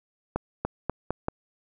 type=accelerating click train; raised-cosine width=1 ms; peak=-12 dBFS; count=5; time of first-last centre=0.36-1.284 s; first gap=290 ms; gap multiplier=0.85; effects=none